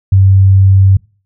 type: tone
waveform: sine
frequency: 96.4 Hz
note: G2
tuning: 28 cents flat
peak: -3 dBFS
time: 0.12-0.97 s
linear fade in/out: 5 ms
effects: noise-tail reverb RT60 0.4 s tail -26 dB re dry